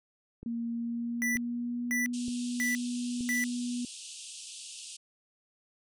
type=click train; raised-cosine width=3 ms; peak=-31 dBFS; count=4; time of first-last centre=0.43-3.208 s; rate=1.08 Hz
type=tone with pitch glide; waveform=sine; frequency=233.1 to 243.4 Hz; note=A#3 to B3; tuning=0 to -25 cents; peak=-31 dBFS; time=0.46-3.85 s; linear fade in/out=2 ms; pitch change=+75 cents; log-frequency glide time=0.7-2.07 s
type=tone bursts; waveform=square; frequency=1975.5 Hz; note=B6; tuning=in tune; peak=-29 dBFS; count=4; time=1.22-3.44 s; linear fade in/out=0 ms; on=150 ms; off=540 ms
type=band-pass noise; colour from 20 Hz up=white; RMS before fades=-45 dBFS; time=2.13-4.97 s; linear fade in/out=10 ms; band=2600 to 9700 Hz; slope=96 dB/octave
effects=none